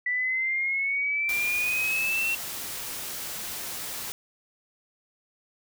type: exponential sweep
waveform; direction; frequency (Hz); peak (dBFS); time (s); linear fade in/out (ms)
sine; up; 1967 to 2729; -24; 0.06-2.35; 5
type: noise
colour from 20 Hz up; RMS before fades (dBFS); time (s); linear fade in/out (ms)
white; -35; 1.29-4.12; 0
effects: none